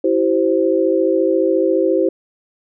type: chord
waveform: sine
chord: C major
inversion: first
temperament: equal with one note detuned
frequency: 329.6 / 383.9 / 523.3 Hz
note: E4 / G4 / C5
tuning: 0 / -36 / 0 cents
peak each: -17 dBFS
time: 0.04-2.09 s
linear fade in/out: 5 ms
effects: none